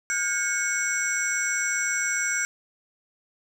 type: tone cluster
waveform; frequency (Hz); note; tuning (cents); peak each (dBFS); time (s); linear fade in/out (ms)
sine; 1431 / 1598 / 2203 / 5890 / 7570; F6 / G6 / C#7 / F#8 / A#8; +42 / +33 / -11 / -9 / +26; -29; 0.1-2.45; 0
effects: tanh soft clip ceiling -16 dBFS + 9-bit